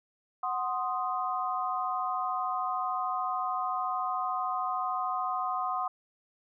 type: chord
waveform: sine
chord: C diminished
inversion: second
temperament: equal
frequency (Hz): 740 / 1046.5 / 1244.5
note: Gb5 / C6 / Eb6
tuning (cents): 0 / 0 / 0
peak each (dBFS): -33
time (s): 0.43-5.88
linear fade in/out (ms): 5
effects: none